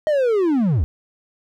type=linear sweep; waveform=triangle; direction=down; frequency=629 to 61.74 Hz; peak=-13 dBFS; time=0.07-0.84 s; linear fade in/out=0 ms; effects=none